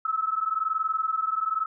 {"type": "tone pair together", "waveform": "sine", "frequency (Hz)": [1290, 1311], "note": ["E6", "E6"], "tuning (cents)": [-38, -10], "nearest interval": "unison", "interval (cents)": 28, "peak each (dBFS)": -27, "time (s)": [0.05, 1.66], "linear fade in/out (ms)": 5, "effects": []}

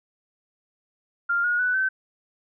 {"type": "tone with pitch steps", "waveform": "sine", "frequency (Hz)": [1396.9, 1442, 1488.5, 1536.6], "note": ["F6", "F#6", "F#6", "G6"], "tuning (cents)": [0, -45, 10, -35], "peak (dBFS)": -20, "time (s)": [1.29, 1.89], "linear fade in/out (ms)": 10, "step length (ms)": 150, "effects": []}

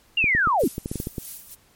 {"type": "linear sweep", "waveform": "sine", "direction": "down", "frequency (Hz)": [2850, 201.1], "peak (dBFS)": -17, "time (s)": [0.17, 0.68], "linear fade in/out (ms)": 5}
{"type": "clicks", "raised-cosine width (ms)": 3, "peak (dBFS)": -15, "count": 11, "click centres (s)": [0.242, 0.35, 0.473, 0.637, 0.781, 0.859, 0.915, 0.957, 1.001, 1.071, 1.182]}
{"type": "noise with tremolo", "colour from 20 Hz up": "violet", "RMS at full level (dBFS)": -33, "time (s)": [0.59, 1.55], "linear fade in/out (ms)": 10, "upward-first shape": "sine", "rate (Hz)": 3.2, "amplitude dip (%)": 75}
{"effects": ["pink hiss -58 dBFS RMS until 1.75 s", "MP3 64 kbps"]}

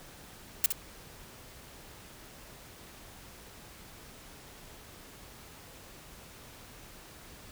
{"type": "noise with echo", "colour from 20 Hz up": "blue", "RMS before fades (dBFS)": -23, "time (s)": [0.64, 0.66], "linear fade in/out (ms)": 2, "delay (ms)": 63, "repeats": 1, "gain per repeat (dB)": -7, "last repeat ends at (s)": 0.723, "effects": ["pink hiss -51 dBFS RMS until 7.51 s"]}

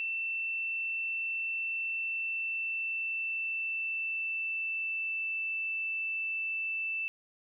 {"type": "tone with pitch glide", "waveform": "sine", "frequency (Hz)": [2678, 2653], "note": ["E7", "E7"], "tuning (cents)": [27, 10], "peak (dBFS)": -31, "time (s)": [0, 7.08], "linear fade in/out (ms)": 0, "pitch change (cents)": -17, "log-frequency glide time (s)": [1.9, 5.34], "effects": []}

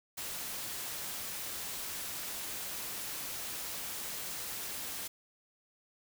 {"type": "noise", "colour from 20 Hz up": "white", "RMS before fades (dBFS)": -40, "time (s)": [0.17, 5.08], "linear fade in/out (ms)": 10, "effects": []}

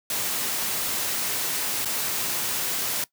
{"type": "noise with dropouts", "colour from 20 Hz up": "white", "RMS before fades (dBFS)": -27, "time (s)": [0.1, 3.04], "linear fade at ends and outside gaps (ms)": 2, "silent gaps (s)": [1.848, 1.856], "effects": ["noise-tail reverb RT60 0.1 s tail -19 dB re dry", "high-pass 100 Hz 12 dB/octave"]}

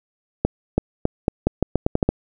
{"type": "accelerating click train", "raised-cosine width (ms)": 2, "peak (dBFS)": -3, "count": 11, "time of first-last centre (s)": [0.45, 2.09], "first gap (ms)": 330, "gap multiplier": 0.83, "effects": []}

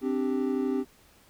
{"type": "chord", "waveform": "triangle", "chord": "C suspended second", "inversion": "none", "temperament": "equal", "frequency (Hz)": [261.6, 293.7, 392], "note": ["C4", "D4", "G4"], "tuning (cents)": [0, 0, 0], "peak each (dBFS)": [-26, -30, -28], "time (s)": [0.01, 0.85], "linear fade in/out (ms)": 50, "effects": ["pink hiss -59 dBFS RMS until 1.29 s"]}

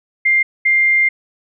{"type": "tone pair in turn", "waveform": "sine", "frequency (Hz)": [2100, 2100], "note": ["C7", "C7"], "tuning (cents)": [6, 6], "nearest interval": "unison", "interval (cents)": 0, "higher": "neither", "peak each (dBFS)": -10, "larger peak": "neither", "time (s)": [[0.25, 0.43], [0.65, 1.09]], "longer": "second", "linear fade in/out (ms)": 10, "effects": []}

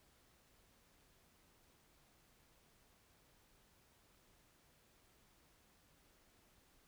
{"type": "silence", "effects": ["pink hiss -71 dBFS RMS until 6.87 s"]}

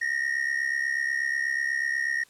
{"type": "ring-modulated tone", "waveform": "triangle", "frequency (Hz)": 1864.7, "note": "A#6", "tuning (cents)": 0, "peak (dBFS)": -20, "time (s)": [0.01, 2.24], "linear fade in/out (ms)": 10, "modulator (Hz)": 34.1, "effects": ["white hiss -58 dBFS RMS until 2.29 s", "low-pass 10000 Hz 12 dB/octave"]}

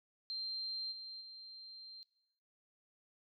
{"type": "tone with level steps", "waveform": "sine", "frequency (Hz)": 4158, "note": "C8", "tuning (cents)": -12, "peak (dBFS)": [-38, -45, -49], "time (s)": [0.3, 2.03], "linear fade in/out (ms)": 0, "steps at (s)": [0.91, 1.2], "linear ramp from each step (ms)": 20, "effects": ["noise-tail reverb RT60 0.9 s tail -18 dB re dry"]}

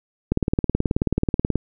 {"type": "click train", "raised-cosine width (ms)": 3, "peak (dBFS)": -6, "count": 24, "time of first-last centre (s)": [0.32, 1.557], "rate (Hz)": 18.6, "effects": []}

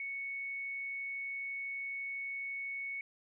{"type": "tone", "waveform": "sine", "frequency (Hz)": 2217, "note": "C#7", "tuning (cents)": 0, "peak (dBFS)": -37, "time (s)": [0, 3.01], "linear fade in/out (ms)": 2, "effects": []}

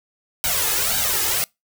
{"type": "noise with flanger", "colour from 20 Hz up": "white", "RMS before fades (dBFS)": -21, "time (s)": [0.44, 1.44], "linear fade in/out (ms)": 0, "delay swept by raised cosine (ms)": [1.3, 2.4], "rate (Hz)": 1.9, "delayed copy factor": 0.9, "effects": ["noise-tail reverb RT60 0.2 s tail -26 dB re dry"]}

